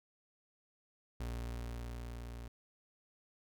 35% pulse tone with level ramp, 59 Hz, A#1, 22 cents sharp, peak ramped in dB -36 to -43 dBFS, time 1.2-2.48 s, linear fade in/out 5 ms, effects none

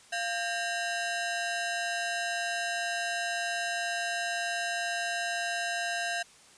sawtooth ring-modulated tone, 1145 Hz, D6, 44 cents flat, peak -23 dBFS, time 0.12-6.23 s, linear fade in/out 10 ms, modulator 451 Hz, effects white hiss -56 dBFS RMS until 6.57 s + resampled to 22050 Hz

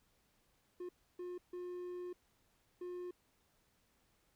triangle tone bursts at uneven times, 357.3 Hz, F4, 40 cents sharp, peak -40 dBFS, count 4, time 0.8-0.89 / 1.19-1.38 / 1.53-2.13 / 2.81-3.11 s, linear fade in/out 5 ms, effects pink hiss -75 dBFS RMS until 4.35 s

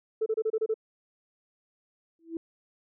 sine tone bursts, 440 Hz, A4, in tune, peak -23 dBFS, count 7, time 0.21-0.742 s, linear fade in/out 10 ms, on 52 ms, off 28 ms
sine tone with exponential growth, 329.6 Hz, E4, in tune, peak -27 dBFS, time 2.19-2.37 s, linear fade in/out 2 ms, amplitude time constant 37 ms
effects tanh soft clip ceiling -19 dBFS

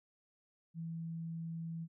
sine tone, 164.81 Hz, E3, in tune, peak -39 dBFS, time 0.74-1.88 s, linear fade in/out 50 ms, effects none

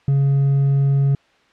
sine tone with hard clipping, 138.59 Hz, C#3, in tune, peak -14 dBFS, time 0.08-1.15 s, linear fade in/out 2 ms, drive 2 dB, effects white hiss -56 dBFS RMS until 1.52 s + low-pass 3000 Hz 12 dB/octave

